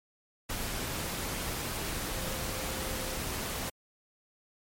sine tone in noise, 523.3 Hz, C5, in tune, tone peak -44 dBFS, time 2.11-3.18 s, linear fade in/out 10 ms, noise pink, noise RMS -35 dBFS, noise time 0.49-3.7 s, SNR -12 dB, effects MP3 64 kbps

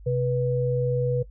sine tone pair together, 129.7 / 489.4 Hz, C3 / B4, -15 / -16 cents, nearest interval octave + major seventh, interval 2299 cents, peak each -24 dBFS, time 0.06-1.23 s, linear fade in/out 10 ms, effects noise-tail reverb RT60 0.1 s tail -18 dB re dry + added 50 Hz sine -42 dBFS peak until 1.3 s

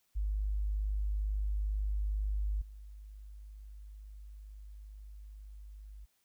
sine tone with level steps, 51.1 Hz, G#1, 27 cents flat, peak -30 / -46 dBFS, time 0.15-6.06 s, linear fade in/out 20 ms, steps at 2.61 s, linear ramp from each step 10 ms, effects white hiss -75 dBFS RMS until 6.24 s

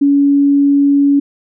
sine tone, 282.3 Hz, C#4, 32 cents sharp, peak -7 dBFS, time 0.01-1.2 s, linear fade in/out 10 ms, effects none

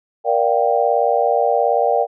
sine chord, G minor seventh, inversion first, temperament just, 470.4 / 588 / 705.6 / 784 Hz, Bb4 / D5 / F5 / G5, +16 / +2 / +18 / 0 cents, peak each -19 dBFS, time 0.24-2.07 s, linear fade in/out 50 ms, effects none

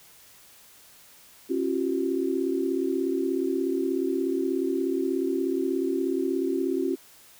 sine tone cluster, 271.8 / 343.4 / 380.1 Hz, C#4 / F4 / F#4, -34 / -29 / +47 cents, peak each -28 dBFS, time 1.49-6.96 s, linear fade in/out 20 ms, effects white hiss -53 dBFS RMS until 7.39 s

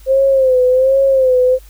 sine tone with vibrato, 523.3 Hz, C5, in tune, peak -8 dBFS, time 0.06-1.59 s, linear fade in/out 50 ms, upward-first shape sine, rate 1.3 Hz, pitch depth 70 cents each way, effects added 50 Hz sine -37 dBFS peak until 1.69 s + white hiss -48 dBFS RMS until 1.69 s

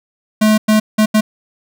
square tone bursts at uneven times, 215.3 Hz, A3, 37 cents flat, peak -9 dBFS, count 4, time 0.41-0.58 / 0.68-0.8 / 0.98-1.06 / 1.14-1.21 s, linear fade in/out 10 ms, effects none

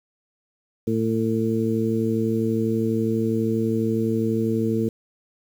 harmonic tone, 112.2 Hz, A2, 34 cents sharp, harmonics 1 / 2 / 3 / 4, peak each -27 / -23 / -26 / -26 dBFS, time 0.87-4.89 s, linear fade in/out 5 ms, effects 8-bit

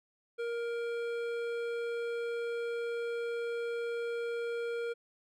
sine tone with hard clipping, 469 Hz, A#4, 11 cents sharp, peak -35 dBFS, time 0.38-4.94 s, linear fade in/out 20 ms, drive 12 dB, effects none

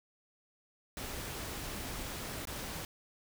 pink noise with dropouts, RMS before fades -41 dBFS, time 0.97-2.85 s, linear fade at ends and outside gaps 1 ms, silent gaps 2.453-2.472 s, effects none

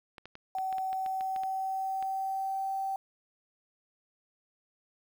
clicks, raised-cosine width 0.3 ms, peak -29 dBFS, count 12, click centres 0.182 / 0.256 / 0.354 / 0.585 / 0.727 / 0.783 / 0.93 / 1.062 / 1.209 / 1.362 / 1.435 / 2.026 s
sine tone with pitch glide, 760 to 775.1 Hz, F#5 to G5, +46 to -20 cents, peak -30 dBFS, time 0.55-2.96 s, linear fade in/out 2 ms, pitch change +34 cents, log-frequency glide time 0.88-2.74 s
effects 9-bit

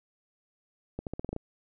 accelerating click train, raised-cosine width 2 ms, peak -21 dBFS, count 8, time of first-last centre 0.99-1.364 s, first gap 78 ms, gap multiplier 0.87, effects none

